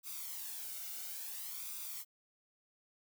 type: noise with flanger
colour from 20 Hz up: blue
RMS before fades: -44 dBFS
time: 0.03-2.05 s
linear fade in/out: 50 ms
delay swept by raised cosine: 0.82 to 1.4 ms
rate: 0.58 Hz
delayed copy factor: +0.65
effects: none